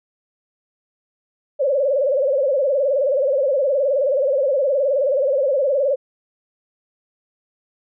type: tone with vibrato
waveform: sine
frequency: 549 Hz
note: C#5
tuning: 17 cents flat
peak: -15 dBFS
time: 1.59-5.96 s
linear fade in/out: 20 ms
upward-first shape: sine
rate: 19 Hz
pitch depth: 130 cents each way
effects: none